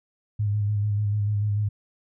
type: tone with vibrato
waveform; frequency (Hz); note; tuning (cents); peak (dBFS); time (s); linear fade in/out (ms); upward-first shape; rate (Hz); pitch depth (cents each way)
sine; 103.83; G#2; 0; -21; 0.39-1.69; 10; square; 6.8; 27
effects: none